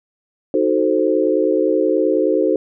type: chord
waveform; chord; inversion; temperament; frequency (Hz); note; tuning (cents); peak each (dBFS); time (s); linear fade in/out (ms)
sine; D# diminished seventh; none; equal; 311.1 / 370 / 440 / 523.3; D#4 / F#4 / A4 / C5; 0 / 0 / 0 / 0; -19; 0.54-2.56; 2
effects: none